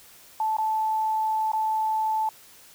sine tone with dropouts, 874 Hz, A5, 12 cents flat, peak -22 dBFS, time 0.4-2.29 s, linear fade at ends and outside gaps 2 ms, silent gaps 0.568-0.584 / 1.518-1.533 s, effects white hiss -51 dBFS RMS until 2.74 s

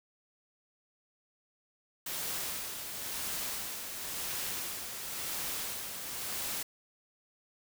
white noise with tremolo, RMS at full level -36 dBFS, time 2.06-6.63 s, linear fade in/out 5 ms, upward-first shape sine, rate 0.96 Hz, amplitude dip 45%, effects none

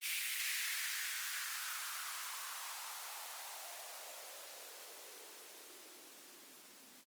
violet noise with band-pass filter sweep, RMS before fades -45 dBFS, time 0.01-7.05 s, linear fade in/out 50 ms, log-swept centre 2400 to 230 Hz, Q 2.9, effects Opus 32 kbps

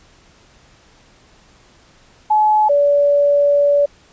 sine tone pair in turn, 854 / 574.4 Hz, G#5 / D5, +48 / -39 cents, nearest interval perfect fifth, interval 687 cents, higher first, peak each -10 dBFS, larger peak neither, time 2.3-2.69 / 2.69-3.86 s, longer second, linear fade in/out 10 ms, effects pink hiss -50 dBFS RMS until 4.12 s + resampled to 16000 Hz

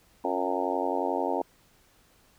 harmonic tone with a mistuned harmonic, 91.2 Hz, F#2, 24 cents flat, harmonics 3 / 4 / 5 / 6 / 7 / 8 / 9 / 10, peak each -34 / -34 / -34 / -34 / -34 / -34 / -34 / -34 dBFS, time 0.24-1.42 s, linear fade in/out 5 ms, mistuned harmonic 4, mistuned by -53 cents, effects pink hiss -62 dBFS RMS until 2.38 s

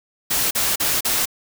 white noise bursts, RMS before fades -20 dBFS, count 4, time 0.3-1.257 s, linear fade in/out 10 ms, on 210 ms, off 39 ms, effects none

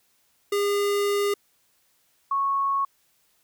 square / sine tone pair in turn, 406 / 1102.8 Hz, G#4 / C#6, -39 / -9 cents, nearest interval octave + perfect fourth, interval 1730 cents, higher second, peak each -22 / -21 dBFS, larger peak second, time 0.52-1.34 / 2.31-2.85 s, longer first, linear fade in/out 5 ms, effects white hiss -66 dBFS RMS until 3.43 s

